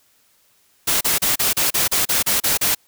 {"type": "noise bursts", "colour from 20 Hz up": "white", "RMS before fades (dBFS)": -18, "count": 11, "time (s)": [0.87, 2.75], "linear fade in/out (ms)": 10, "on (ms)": 140, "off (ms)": 34, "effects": ["white hiss -59 dBFS RMS until 2.87 s"]}